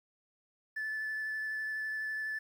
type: tone with vibrato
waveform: triangle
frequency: 1743 Hz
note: A6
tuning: 17 cents flat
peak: -31 dBFS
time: 0.76-2.39 s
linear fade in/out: 10 ms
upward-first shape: sine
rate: 12 Hz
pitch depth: 10 cents each way
effects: tanh soft clip ceiling -30 dBFS + 11-bit